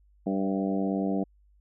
harmonic tone with a mistuned harmonic, 97.2 Hz, G2, 14 cents flat, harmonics 2 / 3 / 4 / 5 / 6 / 7 / 8, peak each -28 / -30 / -36 / -36 / -39 / -36 / -43 dBFS, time 0.26-1.24 s, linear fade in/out 10 ms, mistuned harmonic 6, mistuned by +22 cents, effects added 50 Hz sine -58 dBFS peak until 1.6 s

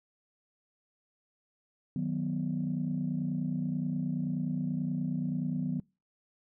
sine chord, B major, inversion first, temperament equal, 155.56 / 185 / 246.9 Hz, D#3 / F#3 / B3, 0 / 0 / 0 cents, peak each -33 dBFS, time 1.96-5.8 s, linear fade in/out 2 ms, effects noise-tail reverb RT60 0.3 s tail -26 dB re dry + tanh soft clip ceiling -22 dBFS

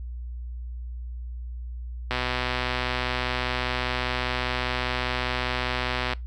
click train, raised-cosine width 0.3 ms, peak -10 dBFS, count 504, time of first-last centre 2.11-6.134 s, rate 125 Hz, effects noise-tail reverb RT60 0.2 s tail -22 dB re dry + added 60 Hz sine -32 dBFS peak until 6.26 s

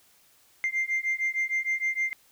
sine beating tone pair, 2093 / 2099.5 Hz, C7 / C7, 0 / +5 cents, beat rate 6.5 Hz, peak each -27 dBFS, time 0.64-2.13 s, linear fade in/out 0 ms, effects tanh soft clip ceiling -21 dBFS + white hiss -61 dBFS RMS until 2.31 s

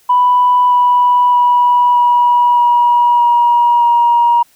sine tone with pitch steps, 989 / 982.2 / 975.4 / 968.6 / 962 / 955.3 / 948.7 Hz, B5 / B5 / B5 / B5 / B5 / A#5 / A#5, +2 / -10 / -22 / -34 / -46 / +42 / +30 cents, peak -6 dBFS, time 0.09-4.43 s, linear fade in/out 10 ms, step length 620 ms, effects tanh soft clip ceiling -2 dBFS + white hiss -51 dBFS RMS until 4.55 s

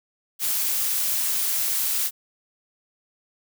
blue noise, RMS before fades -24 dBFS, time 0.39-2.11 s, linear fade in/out 50 ms, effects none

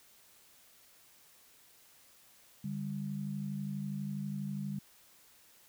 sine tone pair together, 146.83 / 199.11 Hz, D3 / G3, 0 / +27 cents, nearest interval perfect fourth, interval 527 cents, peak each -39 / -37 dBFS, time 2.64-4.79 s, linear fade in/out 5 ms, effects white hiss -62 dBFS RMS until 5.68 s

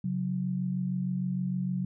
sine tone pair together, 137.07 / 183.6 Hz, C#3 / F#3, -19 / -13 cents, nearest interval perfect fourth, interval 506 cents, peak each -33 / -29 dBFS, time 0.04-1.85 s, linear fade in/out 5 ms, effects none

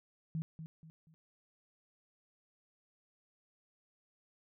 sine tone with echo, 160 Hz, D#3, 49 cents sharp, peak -34 dBFS, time 0.35-0.42 s, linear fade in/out 0 ms, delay 240 ms, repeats 3, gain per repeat -9 dB, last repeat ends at 1.14 s, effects none

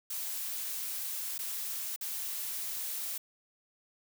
blue noise with dropouts, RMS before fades -37 dBFS, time 0.1-3.18 s, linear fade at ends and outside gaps 5 ms, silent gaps 1.381-1.389 / 1.962-2.01 s, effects none

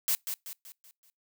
blue noise with echo, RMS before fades -27 dBFS, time 0.08-0.15 s, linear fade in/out 0 ms, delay 190 ms, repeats 5, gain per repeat -7 dB, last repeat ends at 1.1 s, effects noise-tail reverb RT60 0.2 s tail -25 dB re dry

